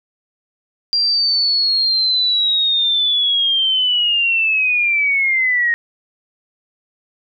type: linear sweep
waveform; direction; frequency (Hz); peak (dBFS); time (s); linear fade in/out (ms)
sine; down; 4771 to 1861; -13; 0.93-5.74; 0
effects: none